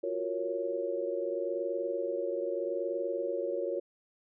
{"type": "chord", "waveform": "sine", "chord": "Gb major seventh", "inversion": "third", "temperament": "equal", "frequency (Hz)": [349.2, 370, 466.2, 554.4], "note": ["F4", "Gb4", "Bb4", "Db5"], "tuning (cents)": [0, 0, 0, 0], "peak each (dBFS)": [-37, -38, -36, -34], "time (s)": [0.03, 3.8], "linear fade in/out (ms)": 10, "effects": []}